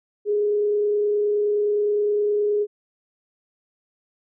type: tone with frequency modulation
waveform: sine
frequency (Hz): 415.3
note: G#4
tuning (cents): 0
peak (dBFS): -18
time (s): 0.25-2.67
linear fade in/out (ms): 50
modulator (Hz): 29.6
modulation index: 0.2
effects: none